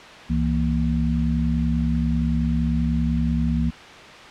sine tone cluster, 67.4 / 162.8 / 233.2 Hz, C#2 / E3 / A#3, -48 / -21 / +1 cents, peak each -23 dBFS, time 0.29-3.71 s, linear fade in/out 20 ms, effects white hiss -40 dBFS RMS until 4.3 s + low-pass 3000 Hz 12 dB/octave

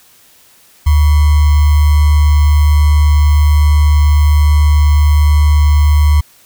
sine tone with sample-and-hold, 74.4 Hz, D2, 23 cents sharp, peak -5 dBFS, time 0.86-6.21 s, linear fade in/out 10 ms, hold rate 1050 Hz, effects white hiss -46 dBFS RMS until 6.45 s

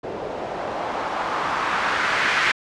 blue noise with low-pass filter sweep, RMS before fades -24 dBFS, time 0.03-2.52 s, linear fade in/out 10 ms, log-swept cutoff 490 to 1900 Hz, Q 1.7, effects low-pass 7000 Hz 12 dB/octave

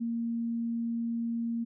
sine tone, 232.1 Hz, A#3, 7 cents flat, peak -29 dBFS, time 0-1.65 s, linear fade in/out 20 ms, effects none

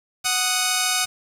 5% pulse tone pair together, 740 / 1244.5 Hz, F#5 / D#6, 0 / 0 cents, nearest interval major sixth, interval 900 cents, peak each -10 dBFS, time 0.24-1.06 s, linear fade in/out 20 ms, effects low-pass 11000 Hz 12 dB/octave + 7-bit

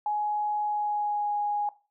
sine tone with pitch glide, 838 to 827.4 Hz, G#5 to G#5, +15 to -7 cents, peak -25 dBFS, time 0.06-1.69 s, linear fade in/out 2 ms, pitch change -22 cents, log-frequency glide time 0.64-1.34 s, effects noise-tail reverb RT60 0.3 s tail -17 dB re dry

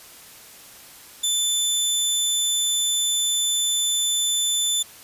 20% pulse tone, 3520 Hz, A7, in tune, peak -14 dBFS, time 1.23-4.83 s, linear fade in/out 10 ms, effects white hiss -45 dBFS RMS until 5.03 s + resampled to 32000 Hz

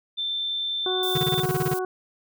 sine tone, 3555 Hz, A7, 17 cents sharp, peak -25 dBFS, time 0.17-1.43 s, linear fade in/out 20 ms
harmonic tone, 370 Hz, F#4, in tune, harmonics 1 / 2 / 3 / 4, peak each -26 / -32 / -36 / -38 dBFS, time 0.86-1.85 s, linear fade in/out 2 ms
violet noise, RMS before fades -34 dBFS, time 1.03-1.79 s, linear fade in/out 2 ms
square tone bursts, 146.83 Hz, D3, in tune, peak -23 dBFS, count 11, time 1.15-1.739 s, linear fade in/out 5 ms, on 29 ms, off 27 ms
effects none

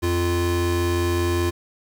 square tone pair together, 87.31 / 347.1 Hz, F2 / F4, 0 / -11 cents, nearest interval 2 octaves, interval 2389 cents, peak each -23 dBFS, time 0.02-1.51 s, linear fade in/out 20 ms, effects 9-bit

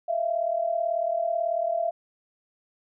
sine tone pair together, 643 / 681.2 Hz, E5 / F5, -43 / -43 cents, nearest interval minor second, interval 100 cents, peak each -28 / -25 dBFS, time 0.08-1.91 s, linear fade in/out 10 ms, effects none

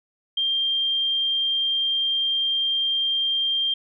sine tone, 3185 Hz, G7, 27 cents sharp, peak -20 dBFS, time 0.37-3.74 s, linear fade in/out 5 ms, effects none

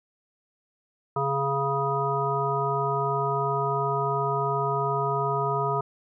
harmonic tone, 138.59 Hz, C#3, in tune, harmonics 1 / 3 / 5 / 7 / 9, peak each -30 / -29 / -31 / -29 / -29 dBFS, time 1.16-5.81 s, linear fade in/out 5 ms, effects none

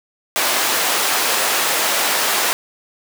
pink high-pass noise, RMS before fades -18 dBFS, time 0.36-2.53 s, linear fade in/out 0 ms, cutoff 620 Hz, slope 12 dB/octave, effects none

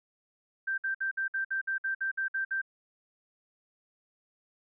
sine tone bursts, 1568 Hz, G6, in tune, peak -28 dBFS, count 12, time 0.67-2.617 s, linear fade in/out 10 ms, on 110 ms, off 57 ms, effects none

